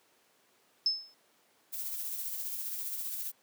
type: tone with exponential decay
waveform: sine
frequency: 5230 Hz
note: E8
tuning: 15 cents flat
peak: -22 dBFS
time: 0.86-1.14 s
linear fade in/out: 2 ms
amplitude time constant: 60 ms
type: noise with tremolo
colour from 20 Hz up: violet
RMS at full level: -36 dBFS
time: 1.72-3.32 s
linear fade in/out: 20 ms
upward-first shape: sine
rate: 15 Hz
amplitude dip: 35%
effects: pink hiss -67 dBFS RMS until 3.42 s + high-pass 300 Hz 12 dB/octave